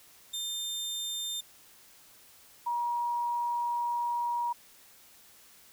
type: tone pair in turn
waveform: sawtooth / sine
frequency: 3600 / 953.5 Hz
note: A7 / A#5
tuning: +39 / +39 cents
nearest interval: octave + major seventh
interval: 2300 cents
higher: first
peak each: -30 / -28 dBFS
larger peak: second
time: 0.33-1.41 / 2.66-4.53 s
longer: second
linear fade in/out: 10 ms
effects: white hiss -57 dBFS RMS until 5.72 s